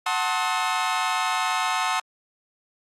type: chord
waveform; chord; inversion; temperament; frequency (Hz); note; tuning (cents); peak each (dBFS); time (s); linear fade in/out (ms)
sawtooth; F# diminished seventh; none; just; 740 / 888 / 1065.6 / 1278.7; F#5 / A5 / C6 / Eb6; 0 / +16 / +31 / +47; -24; 0.06-2; 5
effects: low-pass 8000 Hz 12 dB/octave + Opus 48 kbps